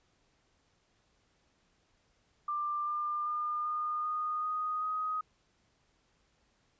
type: tone with pitch steps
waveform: sine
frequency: 1187 / 1198 / 1209.1 / 1220.4 / 1231.7 / 1243.1 / 1254.7 Hz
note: D6 / D6 / D#6 / D#6 / D#6 / D#6 / D#6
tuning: +18 / +34 / -50 / -34 / -18 / -2 / +14 cents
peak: -31 dBFS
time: 2.48-5.21 s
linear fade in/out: 5 ms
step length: 390 ms
effects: pink hiss -72 dBFS RMS until 6.79 s + resampled to 16000 Hz